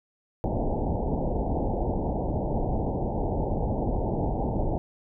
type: low-pass noise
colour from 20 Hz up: pink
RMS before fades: -27 dBFS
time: 0.44-4.78 s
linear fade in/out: 0 ms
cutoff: 890 Hz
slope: 96 dB/octave
effects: none